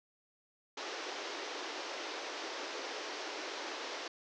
pink band-pass noise, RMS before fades -42 dBFS, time 0.77-4.08 s, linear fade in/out 5 ms, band 310 to 6100 Hz, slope 48 dB/octave, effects none

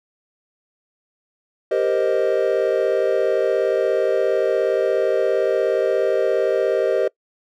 triangle chord, C minor seventh, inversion second, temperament equal, 392 / 466.2 / 523.3 / 622.3 Hz, G4 / Bb4 / C5 / Eb5, 0 / 0 / 0 / 0 cents, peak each -20 dBFS, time 1.71-7.08 s, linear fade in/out 5 ms, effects noise-tail reverb RT60 0.1 s tail -23 dB re dry

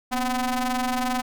sawtooth ring-modulated tone, 255.1 Hz, C4, 44 cents flat, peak -16 dBFS, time 0.11-1.22 s, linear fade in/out 20 ms, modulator 499 Hz, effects none

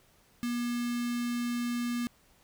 square tone with notch filter, 240 Hz, B3, 49 cents flat, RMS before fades -32 dBFS, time 0.43-2.07 s, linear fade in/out 0 ms, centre 710 Hz, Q 1.2, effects pink hiss -64 dBFS RMS until 2.43 s

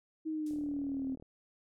sine exponential sweep, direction down, 318.1 to 261.6 Hz, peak -33 dBFS, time 0.25-1.16 s, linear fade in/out 20 ms
violet noise with exponential decay, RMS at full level -46 dBFS, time 0.46-0.78 s, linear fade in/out 5 ms, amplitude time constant 68 ms
click train, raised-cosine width 2 ms, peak -38 dBFS, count 29, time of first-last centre 0.51-1.224 s, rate 39.2 Hz
effects low-pass 8000 Hz 12 dB/octave

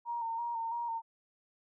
sine tone with vibrato, 928 Hz, A#5, 8 cents flat, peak -33 dBFS, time 0.05-1.02 s, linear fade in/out 50 ms, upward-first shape square, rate 3 Hz, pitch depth 30 cents each way, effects none

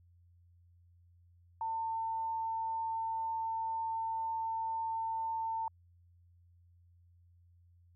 sine tone, 899 Hz, A5, 37 cents sharp, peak -33 dBFS, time 1.61-5.68 s, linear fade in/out 2 ms, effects added 87 Hz sine -61 dBFS peak until 7.95 s

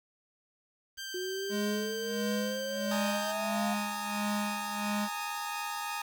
15% pulse tone with vibrato, 1568 Hz, G6, in tune, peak -32 dBFS, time 0.97-3.33 s, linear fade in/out 20 ms, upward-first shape triangle, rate 4.6 Hz, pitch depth 9 cents each way
sine exponential sweep, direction up, 361.7 to 712 Hz, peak -34 dBFS, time 1.14-3.74 s, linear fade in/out 5 ms
square tone with tremolo, 207.7 Hz, G#3, in tune, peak -31 dBFS, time 1.49-5.09 s, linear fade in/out 50 ms, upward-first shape sine, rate 1.5 Hz, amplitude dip 80%
sawtooth chord, Ab suspended second, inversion none, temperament equal with one note detuned, 830.6 / 913.7 / 1244.5 Hz, Ab5 / Bb5 / Eb6, 0 / -35 / 0 cents, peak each -35 dBFS, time 2.91-6.02 s, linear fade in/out 5 ms
effects 9-bit

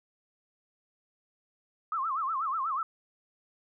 sine tone with vibrato, 1184 Hz, D6, 14 cents sharp, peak -28 dBFS, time 1.92-2.83 s, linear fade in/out 2 ms, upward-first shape sine, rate 8.2 Hz, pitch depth 220 cents each way, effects none

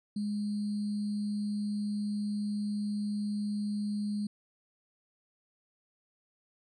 sine tone with sample-and-hold, 207.2 Hz, G#3, 4 cents flat, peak -30 dBFS, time 0.16-4.27 s, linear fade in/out 5 ms, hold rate 4410 Hz, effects resampled to 22050 Hz

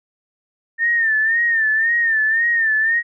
sine tone with vibrato, 1809 Hz, A6, 48 cents sharp, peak -14 dBFS, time 0.78-3.03 s, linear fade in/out 50 ms, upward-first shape sine, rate 1.9 Hz, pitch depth 73 cents each way, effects none

